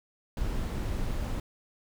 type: noise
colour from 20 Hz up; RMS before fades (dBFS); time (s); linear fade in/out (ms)
brown; -31; 0.37-1.4; 2
effects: none